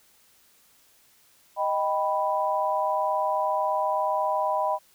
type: chord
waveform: sine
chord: Eb augmented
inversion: none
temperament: equal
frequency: 622.3 / 784 / 987.8 Hz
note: Eb5 / G5 / B5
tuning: 0 / 0 / 0 cents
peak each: -27 / -28 / -26 dBFS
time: 1.56-4.79 s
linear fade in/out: 50 ms
effects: white hiss -60 dBFS RMS until 4.94 s